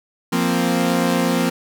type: chord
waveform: sawtooth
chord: F suspended fourth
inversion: none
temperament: equal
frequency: 174.61 / 233.1 / 261.6 Hz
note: F3 / Bb3 / C4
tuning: 0 / 0 / 0 cents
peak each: -17 dBFS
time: 0.32-1.5 s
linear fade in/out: 10 ms
effects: none